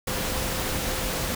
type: tone in noise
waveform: sine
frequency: 517 Hz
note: C5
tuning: 21 cents flat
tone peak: -37 dBFS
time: 0.07-1.35 s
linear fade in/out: 5 ms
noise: pink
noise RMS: -28 dBFS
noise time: 0.07-1.35 s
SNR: -12 dB
effects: none